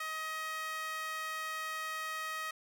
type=tone with high-pass filter; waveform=sawtooth; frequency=631 Hz; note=D#5; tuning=24 cents sharp; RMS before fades=-39 dBFS; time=0-2.51 s; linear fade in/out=5 ms; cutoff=1500 Hz; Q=3.5; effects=none